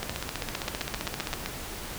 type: two click trains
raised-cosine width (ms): 0.2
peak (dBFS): -13 / -13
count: 8 / 21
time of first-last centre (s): 0.55-1.46 / 0.03-1.337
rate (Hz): 7.69 / 15.3
effects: pink hiss -38 dBFS RMS until 1.98 s